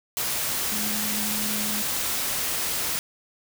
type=tone in noise; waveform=sine; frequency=211.6 Hz; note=G#3; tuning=33 cents sharp; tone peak=-32 dBFS; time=0.72-1.82 s; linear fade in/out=0 ms; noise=white; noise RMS=-27 dBFS; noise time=0.17-2.99 s; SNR=-8 dB; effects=none